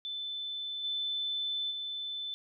sine tone with level steps, 3520 Hz, A7, in tune, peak -35 / -31 / -35 dBFS, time 0.05-2.34 s, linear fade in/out 0 ms, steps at 0.83 / 1.7 s, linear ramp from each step 20 ms, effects none

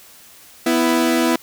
sawtooth tone pair together, 248.1 / 330.1 Hz, B3 / E4, +8 / +2 cents, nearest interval perfect fourth, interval 494 cents, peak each -14 / -13 dBFS, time 0.66-1.36 s, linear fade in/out 5 ms, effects white hiss -45 dBFS RMS until 1.42 s

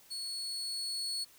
35% pulse tone with level ramp, 4382 Hz, C#8, 21 cents flat, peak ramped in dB -36 to -32 dBFS, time 0.1-1.25 s, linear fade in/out 20 ms, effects white hiss -60 dBFS RMS until 1.38 s

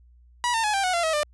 sawtooth tone with pitch steps, 970 / 905 / 844.4 / 787.9 / 735.1 / 685.9 / 640 / 597.1 Hz, B5 / A5 / G#5 / G5 / F#5 / F5 / D#5 / D5, -31 / +48 / +29 / +9 / -11 / -31 / +49 / +29 cents, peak -18 dBFS, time 0.44-1.232 s, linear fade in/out 0 ms, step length 99 ms, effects added 60 Hz sine -51 dBFS peak until 1.33 s + resampled to 24000 Hz

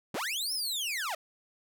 sawtooth linear two-way sweep, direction up then down, 103 to 5400 to 580 Hz, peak -28 dBFS, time 0.14-1.15 s, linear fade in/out 5 ms, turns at 0.53 s, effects none

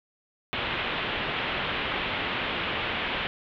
white low-pass noise, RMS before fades -30 dBFS, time 0.53-3.27 s, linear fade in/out 0 ms, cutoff 3400 Hz, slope 48 dB/octave, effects none

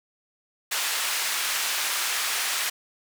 pink band-pass noise, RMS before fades -27 dBFS, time 0.71-2.7 s, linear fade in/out 10 ms, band 1400 to 15000 Hz, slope 12 dB/octave, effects none

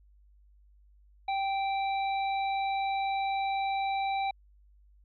harmonic tone, 782 Hz, G5, 4 cents flat, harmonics 1 / 3 / 5, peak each -28 / -38 / -42 dBFS, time 1.28-4.31 s, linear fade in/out 5 ms, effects added 50 Hz sine -57 dBFS peak until 5.04 s

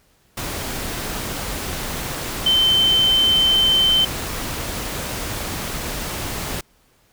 sine tone in noise, 3088 Hz, G7, 27 cents flat, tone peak -13 dBFS, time 2.46-4.05 s, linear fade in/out 5 ms, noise pink, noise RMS -27 dBFS, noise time 0.37-6.61 s, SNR +11 dB, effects pink hiss -59 dBFS RMS until 7.12 s

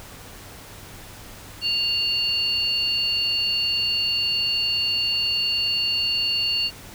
sine tone pair together, 2794 / 4435 Hz, F7 / C#8, 0 / 0 cents, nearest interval minor sixth, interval 800 cents, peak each -23 dBFS, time 1.61-6.71 s, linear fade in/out 50 ms, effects added 99 Hz sine -49 dBFS peak until 6.94 s + pink hiss -42 dBFS RMS until 6.94 s

